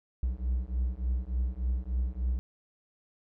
triangle beating tone pair, 60.4 / 63.8 Hz, B1 / C2, -38 / -43 cents, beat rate 3.4 Hz, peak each -29 dBFS, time 0.23-2.39 s, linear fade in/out 0 ms, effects none

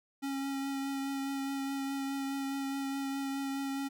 square tone with vibrato, 273.9 Hz, C#4, 21 cents flat, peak -34 dBFS, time 0.22-3.89 s, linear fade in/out 20 ms, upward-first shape triangle, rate 4.8 Hz, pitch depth 16 cents each way, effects none

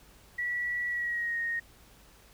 sine tone with pitch glide, 1943 to 1861.7 Hz, B6 to A#6, -29 to -3 cents, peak -29 dBFS, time 0.38-1.6 s, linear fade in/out 10 ms, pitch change -74 cents, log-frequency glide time 0.88-1.39 s, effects added 51 Hz sine -61 dBFS peak until 2.33 s + pink hiss -58 dBFS RMS until 2.33 s

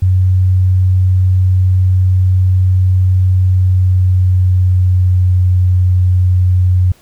sine tone with pitch glide, 92.7 to 91.16 Hz, F#2 to F#2, +4 to -25 cents, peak -7 dBFS, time 0.02-6.92 s, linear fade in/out 5 ms, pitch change -29 cents, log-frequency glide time 3.31-5.38 s, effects pink hiss -48 dBFS RMS until 7.01 s

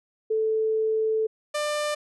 sine / sawtooth tone pair in turn, 439 / 596.1 Hz, A4 / D5, -4 / +26 cents, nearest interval perfect fourth, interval 530 cents, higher second, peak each -21 dBFS, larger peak neither, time 0.3-1.27 / 1.54-1.95 s, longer first, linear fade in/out 10 ms, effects resampled to 24000 Hz

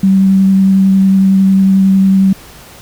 sine tone with vibrato, 192.4 Hz, G3, 32 cents flat, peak -5 dBFS, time 0.03-2.33 s, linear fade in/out 5 ms, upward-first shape triangle, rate 11 Hz, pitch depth 12 cents each way, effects pink hiss -36 dBFS RMS until 2.81 s

